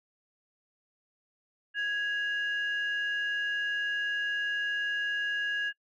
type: tone pair together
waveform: sine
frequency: 1661.2 / 2824 Hz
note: G#6 / F7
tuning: 0 / +19 cents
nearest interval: major sixth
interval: 919 cents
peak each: -28 / -36 dBFS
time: 1.74-5.73 s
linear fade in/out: 50 ms
effects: noise-tail reverb RT60 0.1 s tail -25 dB re dry + tanh soft clip ceiling -22 dBFS